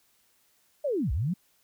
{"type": "linear two-way sweep", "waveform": "sine", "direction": "down then up", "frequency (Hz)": [620, 53.1, 195.9], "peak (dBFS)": -25, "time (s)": [0.84, 1.34], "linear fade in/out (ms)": 10, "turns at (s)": 1.12, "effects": ["white hiss -67 dBFS RMS until 1.63 s"]}